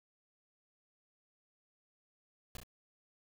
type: noise with echo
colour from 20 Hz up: pink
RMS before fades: -45 dBFS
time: 2.55-2.57 s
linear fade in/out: 2 ms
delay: 32 ms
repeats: 2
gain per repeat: -3 dB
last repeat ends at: 2.634 s
effects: none